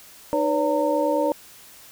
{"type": "tone cluster", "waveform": "sine", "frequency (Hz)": [305.5, 501, 570, 917], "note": ["D#4", "B4", "C#5", "A#5"], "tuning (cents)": [-32, 25, 48, -29], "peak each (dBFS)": [-25, -26, -22, -26], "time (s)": [0.33, 1.32], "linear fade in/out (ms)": 0, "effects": ["white hiss -47 dBFS RMS until 1.91 s"]}